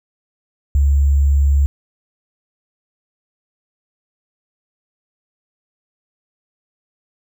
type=tone with sample-and-hold; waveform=sine; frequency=70.3 Hz; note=C#2; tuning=25 cents sharp; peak=-10 dBFS; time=0.75-1.66 s; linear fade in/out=0 ms; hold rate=7350 Hz; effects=none